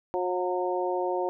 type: harmonic tone with a mistuned harmonic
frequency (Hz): 180.5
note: F#3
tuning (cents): -43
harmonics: 2 / 3 / 4 / 5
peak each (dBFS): -29 / -31 / -32 / -33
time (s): 0.14-1.29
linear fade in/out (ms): 0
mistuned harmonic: 5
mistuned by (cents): +22
effects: none